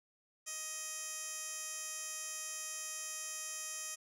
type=tone with band-pass filter; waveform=15% pulse; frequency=628 Hz; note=D#5; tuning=16 cents sharp; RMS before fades=-43 dBFS; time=0.46-3.96 s; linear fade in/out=20 ms; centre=7800 Hz; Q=2.5; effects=none